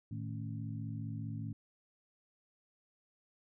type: harmonic tone with a mistuned harmonic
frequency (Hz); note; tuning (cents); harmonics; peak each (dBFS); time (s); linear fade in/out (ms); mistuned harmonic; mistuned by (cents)
55.2; A1; +6; 2 / 3 / 4 / 5; -40 / -44 / -46 / -48; 0.11-1.53; 5; 3; -110
effects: none